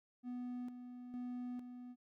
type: tone with tremolo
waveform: triangle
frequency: 246.9 Hz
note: B3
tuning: in tune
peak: -39 dBFS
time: 0.23-1.96 s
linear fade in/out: 50 ms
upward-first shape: square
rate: 1.1 Hz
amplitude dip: 55%
effects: none